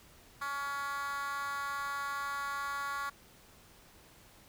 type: tone with high-pass filter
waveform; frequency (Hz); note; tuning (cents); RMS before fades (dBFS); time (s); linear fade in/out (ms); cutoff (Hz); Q
10% pulse; 281.1; C#4; +24; -37; 0.41-3.1; 10; 1200; 4.3
effects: pink hiss -59 dBFS RMS until 4.48 s